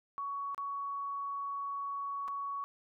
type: tone with dropouts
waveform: sine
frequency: 1120 Hz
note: C#6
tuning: 18 cents sharp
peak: -35 dBFS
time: 0.18-2.64 s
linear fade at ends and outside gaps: 0 ms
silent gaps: 0.546-0.579 / 2.279-2.283 s
effects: none